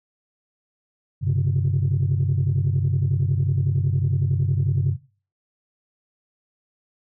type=tone cluster; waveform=sine; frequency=96.7 / 130.9 / 141.8 Hz; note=G2 / C3 / C#3; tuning=-23 / +1 / +40 cents; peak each=-21 dBFS; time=1.21-4.97 s; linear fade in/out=50 ms; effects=noise-tail reverb RT60 0.4 s tail -21 dB re dry + tanh soft clip ceiling -13 dBFS